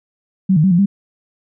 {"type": "tone with pitch steps", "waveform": "sine", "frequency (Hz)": [189.8, 153.6, 191.1, 172.5, 199], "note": ["F#3", "D#3", "G3", "F3", "G3"], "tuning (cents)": [44, -22, -44, -21, 26], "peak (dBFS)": -9, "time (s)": [0.49, 0.86], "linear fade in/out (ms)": 10, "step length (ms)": 74, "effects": []}